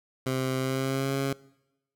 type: tone with pitch glide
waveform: 15% pulse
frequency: 130.81 to 136.76 Hz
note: C3 to C#3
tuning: 0 to -23 cents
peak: -20 dBFS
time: 0.26-1.33 s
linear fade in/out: 5 ms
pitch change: +77 cents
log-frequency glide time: 0.59-1.14 s
effects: noise-tail reverb RT60 0.9 s tail -22 dB re dry